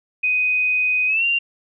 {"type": "tone with pitch glide", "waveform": "sine", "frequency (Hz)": [2500, 2774], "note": ["D#7", "F7"], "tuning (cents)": [8, -12], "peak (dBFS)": -16, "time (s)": [0.23, 1.39], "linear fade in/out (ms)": 10, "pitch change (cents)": 180, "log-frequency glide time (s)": [1.07, 1.25], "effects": []}